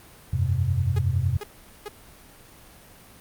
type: chord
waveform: sine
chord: F suspended second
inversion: none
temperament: equal with one note detuned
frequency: 87.31 / 98 / 128.94 Hz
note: F2 / G2 / C3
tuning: 0 / 0 / -25 cents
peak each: -25 dBFS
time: 0.33-1.37 s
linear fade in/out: 5 ms
type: tone bursts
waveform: sawtooth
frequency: 415.3 Hz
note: G#4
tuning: in tune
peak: -28 dBFS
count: 3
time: 0.96-1.884 s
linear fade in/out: 5 ms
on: 28 ms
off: 420 ms
effects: pink hiss -49 dBFS RMS until 3.2 s + Opus 32 kbps